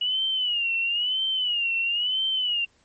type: tone with vibrato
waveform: sine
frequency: 2904 Hz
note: F#7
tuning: 33 cents flat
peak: -22 dBFS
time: 0.01-2.65 s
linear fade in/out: 5 ms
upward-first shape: sine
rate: 1 Hz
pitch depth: 120 cents each way
effects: pink hiss -63 dBFS RMS until 2.84 s + MP3 32 kbps